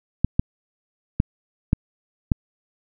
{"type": "clicks", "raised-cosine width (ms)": 5, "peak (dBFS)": -4, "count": 5, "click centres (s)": [0.246, 0.395, 1.201, 1.731, 2.318], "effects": []}